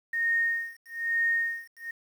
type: tone with tremolo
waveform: sine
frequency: 1848 Hz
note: A#6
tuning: 16 cents flat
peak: -22 dBFS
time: 0.13-1.91 s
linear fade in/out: 5 ms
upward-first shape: sine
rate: 1.1 Hz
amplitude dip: 100%
effects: 9-bit